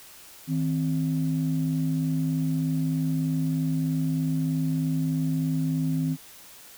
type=tone pair together; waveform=sine; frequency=158.38 / 261.6 Hz; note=D#3 / C4; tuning=+31 / 0 cents; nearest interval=major sixth; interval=869 cents; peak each=-24 / -26 dBFS; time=0.47-6.17 s; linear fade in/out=50 ms; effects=tanh soft clip ceiling -16 dBFS + white hiss -48 dBFS RMS until 6.77 s